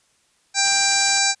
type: harmonic tone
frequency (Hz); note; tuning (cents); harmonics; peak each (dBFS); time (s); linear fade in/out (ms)
789; G5; +11; 1 / 2 / 3 / 5 / 6 / 7 / 8 / 9 / 10; -25 / -25 / -25 / -25 / -25 / -25 / -25 / -25 / -25; 0.54-1.35; 50
type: noise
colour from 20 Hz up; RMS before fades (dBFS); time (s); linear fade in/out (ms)
white; -35; 0.64-1.19; 10
effects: white hiss -62 dBFS RMS until 1.4 s + resampled to 22050 Hz